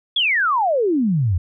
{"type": "exponential sweep", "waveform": "sine", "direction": "down", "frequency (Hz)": [3488, 80.9], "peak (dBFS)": -15, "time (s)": [0.16, 1.38], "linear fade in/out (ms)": 5, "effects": []}